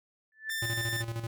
sine tone with exponential growth, 1754 Hz, A6, 6 cents flat, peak -30 dBFS, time 0.32-0.5 s, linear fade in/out 1 ms, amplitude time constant 38 ms
sawtooth tone, 1784 Hz, A6, 23 cents sharp, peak -28 dBFS, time 0.49-1.03 s, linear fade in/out 20 ms
square tone with tremolo, 114.8 Hz, A#2, 26 cents flat, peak -32 dBFS, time 0.62-1.27 s, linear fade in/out 5 ms, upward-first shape square, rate 13 Hz, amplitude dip 60%
effects none

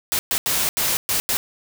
white noise bursts at uneven times, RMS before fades -21 dBFS, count 6, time 0.12-0.19 / 0.31-0.38 / 0.46-0.69 / 0.77-0.97 / 1.09-1.2 / 1.29-1.37 s, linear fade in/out 0 ms, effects none

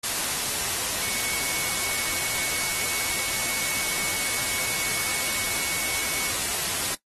sine tone in noise, 2217 Hz, C#7, in tune, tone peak -34 dBFS, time 1.02-6.31 s, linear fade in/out 10 ms, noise white, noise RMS -27 dBFS, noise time 0.03-6.95 s, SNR -10 dB, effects noise-tail reverb RT60 0.1 s tail -18 dB re dry + AAC 32 kbps

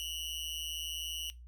sawtooth tone with amplitude modulation, 2913 Hz, F#7, 28 cents flat, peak -30 dBFS, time 0-1.3 s, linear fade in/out 0 ms, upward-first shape sine, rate 161 Hz, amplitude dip 100%, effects noise-tail reverb RT60 0.2 s tail -17 dB re dry + added 60 Hz sine -48 dBFS peak until 1.47 s

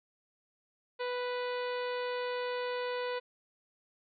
harmonic tone with a mistuned harmonic, 493.9 Hz, B4, in tune, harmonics 1 / 2 / 3 / 4 / 5 / 6 / 7 / 8 / 9, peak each -34 / -40 / -44 / -46 / -48 / -50 / -51 / -52 / -53 dBFS, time 0.99-3.2 s, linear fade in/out 20 ms, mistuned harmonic 7, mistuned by +27 cents, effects none

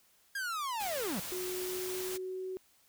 45% pulse linear sweep, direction down, 1644 to 155.56 Hz, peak -34 dBFS, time 0.35-1.2 s, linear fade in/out 5 ms
white noise, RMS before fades -41 dBFS, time 0.79-2.18 s, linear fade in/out 20 ms
sine tone with pitch glide, 365.3 to 374.1 Hz, F#4 to F#4, -22 to +19 cents, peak -36 dBFS, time 1.32-2.57 s, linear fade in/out 0 ms, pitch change +41 cents, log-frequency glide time 1.51-2.43 s
effects white hiss -67 dBFS RMS until 2.88 s

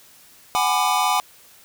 square chord, G# half-diminished seventh, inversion third, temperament just, 747.5 / 830.6 / 996.7 / 1196.1 Hz, F#5 / G#5 / B5 / D6, +17 / 0 / +16 / +31 cents, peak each -24 dBFS, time 0.55-1.2 s, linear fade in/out 0 ms, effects white hiss -50 dBFS RMS until 1.64 s

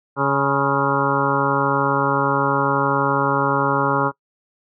harmonic tone with a mistuned harmonic, 139.2 Hz, C#3, 8 cents sharp, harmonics 1 / 2 / 3 / 4 / 6 / 7 / 8 / 9 / 10, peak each -25 / -25 / -25 / -25 / -25 / -25 / -25 / -25 / -25 dBFS, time 0.16-4.12 s, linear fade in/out 50 ms, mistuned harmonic 8, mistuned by -43 cents, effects noise-tail reverb RT60 0.1 s tail -22 dB re dry

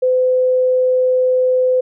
sine tone, 509 Hz, C5, 48 cents flat, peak -11 dBFS, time 0.02-1.81 s, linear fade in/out 10 ms, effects none

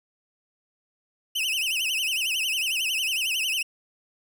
40% pulse tone with vibrato, 2794 Hz, F7, in tune, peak -23 dBFS, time 1.35-3.63 s, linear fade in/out 10 ms, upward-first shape sine, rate 11 Hz, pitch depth 180 cents each way, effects none

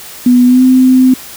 sine tone with pitch glide, 246.9 to 257.4 Hz, B3 to C4, 0 to -28 cents, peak -3 dBFS, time 0.26-1.14 s, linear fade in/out 5 ms, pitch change +72 cents, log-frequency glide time 0.45-0.63 s, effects white hiss -30 dBFS RMS until 1.36 s

